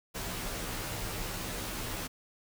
pink noise with comb filter, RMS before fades -37 dBFS, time 0.14-2.08 s, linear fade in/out 20 ms, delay 14 ms, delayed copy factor -0.9, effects none

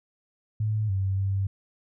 sine tone with pitch steps, 107.5 / 96.3 / 97.5 Hz, A2 / G2 / G2, -40 / -30 / -9 cents, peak -23 dBFS, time 0.6-1.47 s, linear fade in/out 5 ms, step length 290 ms, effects none

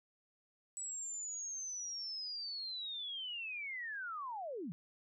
sine linear sweep, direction down, 7900 to 147.2 Hz, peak -40 dBFS, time 0.77-4.72 s, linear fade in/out 0 ms, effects none

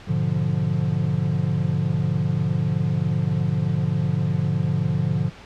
triangle chord, G# diminished seventh, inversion none, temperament equal, 103.83 / 123.47 / 146.83 / 174.61 Hz, G#2 / B2 / D3 / F3, 0 / 0 / 0 / 0 cents, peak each -25 / -25 / -21 / -23 dBFS, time 0.07-5.3 s, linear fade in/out 20 ms, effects pink hiss -43 dBFS RMS until 5.45 s + low-pass 4000 Hz 12 dB/octave

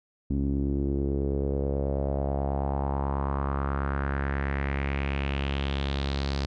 sawtooth tone with low-pass filter sweep, 69.2 Hz, C#2, 2 cents flat, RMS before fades -28 dBFS, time 0.3-6.46 s, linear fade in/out 5 ms, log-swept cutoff 260 to 4700 Hz, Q 3.5, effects none

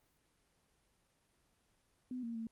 sine tone with pitch steps, 252 / 232 / 225.7 Hz, B3 / A#3 / A3, +35 / -8 / +44 cents, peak -39 dBFS, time 2.11-2.47 s, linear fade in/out 2 ms, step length 120 ms, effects pink hiss -75 dBFS RMS until 2.51 s + Opus 24 kbps

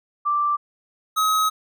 sine / square tone pair in turn, 1174.7 / 1272.5 Hz, D6 / D#6, 0 / +39 cents, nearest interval minor second, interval 139 cents, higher second, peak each -18 dBFS, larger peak neither, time 0.25-0.57 / 1.16-1.5 s, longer second, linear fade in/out 20 ms, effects none

